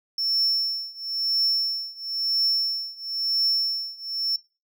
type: tone with tremolo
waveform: triangle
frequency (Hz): 5400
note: E8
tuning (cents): +41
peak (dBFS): -18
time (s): 0.18-4.36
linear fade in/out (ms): 2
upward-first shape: triangle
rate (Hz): 0.99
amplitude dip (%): 95
effects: noise-tail reverb RT60 0.3 s tail -21 dB re dry